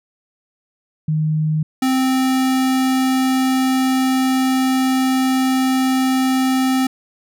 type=tone pair in turn; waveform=sine / square; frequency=155.2 / 261 Hz; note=D#3 / C4; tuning=-4 / -4 cents; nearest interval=major sixth; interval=900 cents; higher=second; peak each=-15 dBFS; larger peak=neither; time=1.08-1.63 / 1.82-6.87 s; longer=second; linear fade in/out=5 ms; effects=none